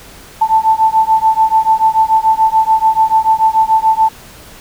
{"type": "beating tone pair", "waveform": "sine", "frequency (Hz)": [880, 886.9], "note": ["A5", "A5"], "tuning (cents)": [0, 14], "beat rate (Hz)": 6.9, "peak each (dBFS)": -11, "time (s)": [0.41, 4.09], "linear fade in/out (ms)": 10, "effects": ["pink hiss -37 dBFS RMS until 4.6 s"]}